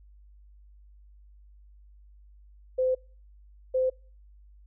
sine tone pair in turn, 514 / 516.2 Hz, C5 / C5, -31 / -23 cents, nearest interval unison, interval 8 cents, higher second, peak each -22 dBFS, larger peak neither, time 2.78-2.95 / 3.74-3.9 s, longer first, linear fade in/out 10 ms, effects noise-tail reverb RT60 0.4 s tail -26 dB re dry + added 50 Hz sine -51 dBFS peak until 4.66 s

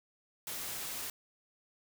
white noise, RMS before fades -40 dBFS, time 0.47-1.1 s, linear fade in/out 2 ms, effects none

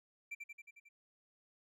triangle tone with echo, 2349 Hz, D7, in tune, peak -39 dBFS, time 0.31-0.35 s, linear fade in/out 10 ms, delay 90 ms, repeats 6, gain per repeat -3 dB, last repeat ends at 0.89 s, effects none

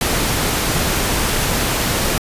pink noise, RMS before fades -18 dBFS, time 0.01-2.18 s, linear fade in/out 2 ms, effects resampled to 32000 Hz

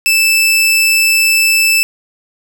sawtooth tone, 2637 Hz, E7, in tune, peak -5 dBFS, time 0.06-1.83 s, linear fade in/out 0 ms, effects none

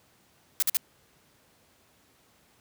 blue noise bursts, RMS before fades -24 dBFS, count 3, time 0.6-0.77 s, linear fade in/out 0 ms, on 24 ms, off 49 ms, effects pink hiss -63 dBFS RMS until 2.6 s + high-pass 80 Hz 12 dB/octave

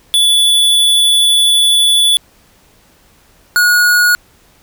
square tone pair in turn, 3448 / 1449.7 Hz, A7 / F#6, -36 / -36 cents, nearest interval octave + minor third, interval 1500 cents, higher first, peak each -8 dBFS, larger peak neither, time 0.14-2.17 / 3.56-4.15 s, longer first, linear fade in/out 0 ms, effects pink hiss -49 dBFS RMS until 4.62 s

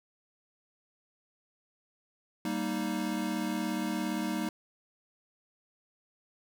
square chord, Eb major, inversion first, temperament equal, 196 / 233.1 / 311.1 Hz, G3 / Bb3 / Eb4, 0 / 0 / 0 cents, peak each -36 / -36 / -35 dBFS, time 2.45-4.49 s, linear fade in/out 2 ms, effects none

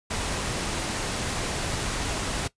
pink noise, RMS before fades -29 dBFS, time 0.1-2.48 s, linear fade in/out 10 ms, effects noise-tail reverb RT60 0.1 s tail -18 dB re dry + resampled to 22050 Hz

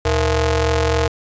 sawtooth ring-modulated tone, 195.2 Hz, G3, 7 cents flat, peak -8 dBFS, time 0.05-1.08 s, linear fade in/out 5 ms, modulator 271 Hz, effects resampled to 16000 Hz

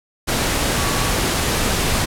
sine tone in noise, 1132 Hz, C#6, 36 cents sharp, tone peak -28 dBFS, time 0.77-1.12 s, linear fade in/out 20 ms, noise pink, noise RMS -19 dBFS, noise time 0.27-2.06 s, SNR -12 dB, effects low-pass 12000 Hz 12 dB/octave

